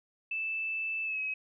sine tone with pitch glide, 2637 to 2552 Hz, E7 to D#7, 0 to +43 cents, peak -31 dBFS, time 0.31-1.34 s, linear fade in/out 5 ms, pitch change -57 cents, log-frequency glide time 1.04-1.2 s, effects none

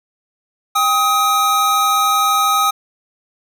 square tone pair together, 795 / 1262.1 Hz, G5 / D#6, +24 / +24 cents, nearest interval minor sixth, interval 800 cents, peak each -20 / -14 dBFS, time 0.75-2.71 s, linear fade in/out 10 ms, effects none

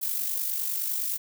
violet noise with amplitude modulation, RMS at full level -27 dBFS, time 0.01-1.18 s, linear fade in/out 20 ms, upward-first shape sine, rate 49.8 Hz, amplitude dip 50%, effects none

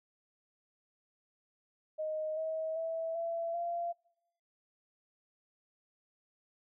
sine tone with pitch steps, 622.3 / 638 / 654 / 670.4 / 687.3 Hz, D#5 / D#5 / E5 / E5 / F5, 0 / +43 / -14 / +29 / -28 cents, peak -33 dBFS, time 1.98-3.93 s, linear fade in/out 20 ms, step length 390 ms, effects noise-tail reverb RT60 0.9 s tail -24 dB re dry

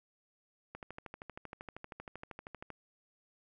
click train, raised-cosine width 0.5 ms, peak -29 dBFS, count 26, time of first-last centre 0.75-2.703 s, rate 12.8 Hz, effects none

